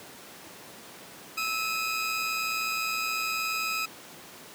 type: tone pair together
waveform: 25% pulse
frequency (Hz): 1304.1 / 2489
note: E6 / D#7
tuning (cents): -19 / 0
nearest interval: major seventh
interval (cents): 1119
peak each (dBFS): -27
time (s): 1.37-3.86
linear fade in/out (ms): 10
effects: pink hiss -46 dBFS RMS until 4.54 s + high-pass 200 Hz 12 dB/octave